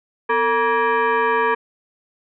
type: tone with frequency modulation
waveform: sine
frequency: 250.7 Hz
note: B3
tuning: 26 cents sharp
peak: -15 dBFS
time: 0.29-1.55 s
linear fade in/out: 10 ms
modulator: 703 Hz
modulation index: 2.2
effects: none